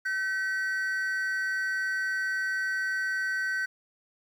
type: tone pair together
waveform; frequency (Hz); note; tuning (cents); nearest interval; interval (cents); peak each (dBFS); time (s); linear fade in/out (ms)
triangle; 1527.9 / 1925; G6 / B6; -45 / -45; major third; 400; -26 / -33; 0.05-3.66; 10
effects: 10-bit